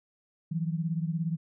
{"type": "beating tone pair", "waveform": "sine", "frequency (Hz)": [161.1, 178.1], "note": ["E3", "F3"], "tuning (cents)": [-39, 34], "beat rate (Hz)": 17, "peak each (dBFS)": [-29, -33], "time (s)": [0.51, 1.37], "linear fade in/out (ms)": 10, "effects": []}